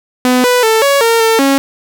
sawtooth tone with pitch steps, 251.3 / 494.9 / 443.9 / 560 / 459.1 / 450.2 / 274.4 Hz, B3 / B4 / A4 / C#5 / A#4 / A4 / C#4, +30 / +4 / +15 / +18 / -26 / +40 / -17 cents, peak -4 dBFS, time 0.25-1.58 s, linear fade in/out 0 ms, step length 190 ms, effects none

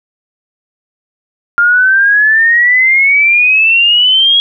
sine exponential sweep, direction up, 1396.9 to 3322 Hz, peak -5 dBFS, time 1.58-4.4 s, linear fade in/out 0 ms, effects none

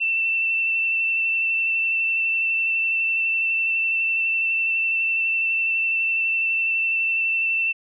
sine tone with vibrato, 2678 Hz, E7, 27 cents sharp, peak -19 dBFS, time 0-7.73 s, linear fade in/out 20 ms, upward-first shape triangle, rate 12 Hz, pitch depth 17 cents each way, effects none

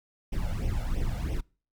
brown noise with flanger, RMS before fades -29 dBFS, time 0.32-1.41 s, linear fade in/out 10 ms, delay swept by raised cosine 0.34 to 1.44 ms, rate 3 Hz, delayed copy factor +0.85, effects noise-tail reverb RT60 0.4 s tail -26 dB re dry

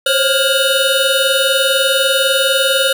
square tone cluster, 527 / 547 / 1410 / 2946 / 3713 Hz, C5 / C#5 / F6 / F#7 / A#7, +12 / -23 / +16 / -8 / -8 cents, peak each -19 dBFS, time 0.06-2.93 s, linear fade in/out 5 ms, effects none

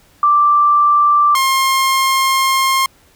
sine / sawtooth tone pair in turn, 1174.7 / 1065.6 Hz, D6 / C6, 0 / +31 cents, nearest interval major second, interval 169 cents, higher first, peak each -8 / -8 dBFS, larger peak neither, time 0.23-1.35 / 1.35-2.86 s, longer second, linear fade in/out 2 ms, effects pink hiss -51 dBFS RMS until 3.15 s

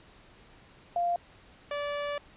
sine / sawtooth tone pair in turn, 696 / 579.3 Hz, F5 / D5, -6 / -24 cents, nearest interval minor third, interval 318 cents, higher first, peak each -25 / -27 dBFS, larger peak first, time 0.96-1.16 / 1.71-2.18 s, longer second, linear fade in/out 2 ms, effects pink hiss -56 dBFS RMS until 2.36 s + resampled to 8000 Hz

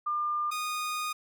sine / sawtooth tone pair in turn, 1200 / 1233 Hz, D6 / D#6, +37 / -16 cents, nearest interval unison, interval 47 cents, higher second, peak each -27 dBFS, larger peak neither, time 0.06-0.51 / 0.51-1.13 s, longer second, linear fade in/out 10 ms, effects none

